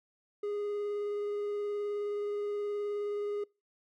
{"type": "tone with vibrato", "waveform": "triangle", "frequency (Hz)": 412.1, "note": "G#4", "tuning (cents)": -13, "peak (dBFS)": -30, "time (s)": [0.43, 3.44], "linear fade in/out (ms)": 5, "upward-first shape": "sine", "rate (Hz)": 19, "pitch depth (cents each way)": 11, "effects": ["noise-tail reverb RT60 0.3 s tail -26 dB re dry"]}